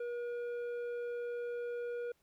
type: tone with tanh clipping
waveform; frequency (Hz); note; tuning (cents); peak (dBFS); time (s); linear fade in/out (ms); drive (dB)
sine; 479.4; A#4; +48; -38; 0-2.12; 5; 8
effects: pink hiss -75 dBFS RMS until 2.22 s